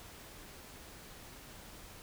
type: silence
effects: pink hiss -52 dBFS RMS until 2.02 s